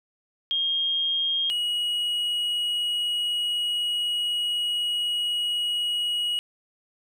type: tone pair in turn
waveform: sine / triangle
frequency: 3234 / 2904 Hz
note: G#7 / F#7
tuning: -47 / -33 cents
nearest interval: major second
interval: 186 cents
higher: first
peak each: -22 dBFS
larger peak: neither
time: 0.51-1.5 / 1.5-6.39 s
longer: second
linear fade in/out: 0 ms
effects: none